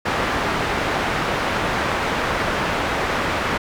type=low-pass noise; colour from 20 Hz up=white; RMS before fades=-22 dBFS; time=0.05-3.58 s; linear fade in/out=10 ms; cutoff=1600 Hz; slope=12 dB/octave; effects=none